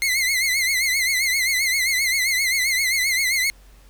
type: tone with vibrato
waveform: sawtooth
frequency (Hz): 2093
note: C7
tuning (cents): 0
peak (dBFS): -15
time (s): 0.02-3.5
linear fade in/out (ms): 0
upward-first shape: triangle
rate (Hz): 7.6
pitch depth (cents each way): 110
effects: added 47 Hz sine -46 dBFS peak until 3.89 s + pink hiss -55 dBFS RMS until 3.89 s